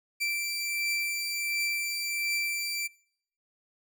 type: beating tone pair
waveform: sawtooth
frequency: 2341 / 2342.4 Hz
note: D7 / D7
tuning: -6 / -5 cents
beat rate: 1.4 Hz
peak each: -34 / -26 dBFS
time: 0.2-2.88 s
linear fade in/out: 20 ms
effects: noise-tail reverb RT60 0.7 s tail -25 dB re dry